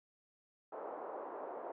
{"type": "band-pass noise", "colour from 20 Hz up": "pink", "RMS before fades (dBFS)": -45, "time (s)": [0.72, 1.72], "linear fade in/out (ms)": 5, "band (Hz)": [410, 1000], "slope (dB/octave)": 24, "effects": []}